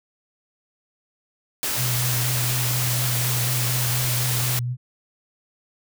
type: noise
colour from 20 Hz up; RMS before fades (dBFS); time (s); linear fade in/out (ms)
white; -25; 1.63-4.59; 0
type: tone with vibrato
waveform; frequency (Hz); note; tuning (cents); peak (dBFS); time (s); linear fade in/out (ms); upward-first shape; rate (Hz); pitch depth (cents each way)
sine; 123.47; B2; 0; -23; 1.76-4.77; 50; triangle; 4.1; 36
effects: none